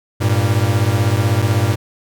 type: beating tone pair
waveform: 45% pulse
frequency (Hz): 99.4 / 115.4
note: G2 / A#2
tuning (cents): +25 / -17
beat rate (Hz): 16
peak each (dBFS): -16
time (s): 0.2-1.76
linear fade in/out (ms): 20
effects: none